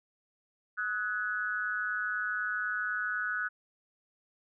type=tone with amplitude modulation; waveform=sine; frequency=1480 Hz; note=F#6; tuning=in tune; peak=-26 dBFS; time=0.77-3.49 s; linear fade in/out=20 ms; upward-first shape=sine; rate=208 Hz; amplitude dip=90%; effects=none